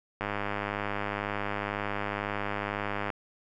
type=click train; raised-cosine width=0.5 ms; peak=-16 dBFS; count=296; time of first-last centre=0.21-3.102 s; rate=102 Hz; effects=none